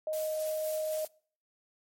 sine tone, 622.3 Hz, D#5, in tune, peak -30 dBFS, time 0.07-1.05 s, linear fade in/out 2 ms
blue noise with tremolo, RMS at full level -41 dBFS, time 0.13-1.07 s, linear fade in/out 0 ms, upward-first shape sine, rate 3.9 Hz, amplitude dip 35%
effects noise-tail reverb RT60 0.5 s tail -25 dB re dry + MP3 64 kbps

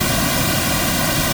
pink noise with comb filter, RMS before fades -18 dBFS, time 0-1.33 s, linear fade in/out 10 ms, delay 2.3 ms, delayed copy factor -0.9, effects none

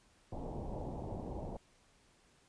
pink low-pass noise, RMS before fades -42 dBFS, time 0.32-1.57 s, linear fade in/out 5 ms, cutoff 890 Hz, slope 48 dB/octave, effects pink hiss -68 dBFS RMS until 2.48 s + resampled to 22050 Hz

